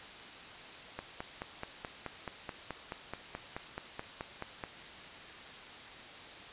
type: click train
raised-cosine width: 0.5 ms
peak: -23 dBFS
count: 18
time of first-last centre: 0.99-4.638 s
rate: 4.66 Hz
effects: white hiss -48 dBFS RMS until 6.52 s + resampled to 8000 Hz